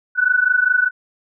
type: tone pair together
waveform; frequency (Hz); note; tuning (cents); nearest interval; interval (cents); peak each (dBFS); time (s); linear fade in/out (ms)
sine; 1475.1 / 1500; F#6 / F#6; -6 / +23; unison; 29; -16; 0.15-0.91; 50
effects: none